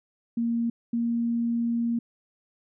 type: tone pair in turn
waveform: sine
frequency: 233.1 / 234 Hz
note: A#3 / A#3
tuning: 0 / +7 cents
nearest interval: unison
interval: 7 cents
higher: second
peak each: -23 / -23 dBFS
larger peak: neither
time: 0.37-0.7 / 0.93-1.99 s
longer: second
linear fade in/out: 5 ms
effects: none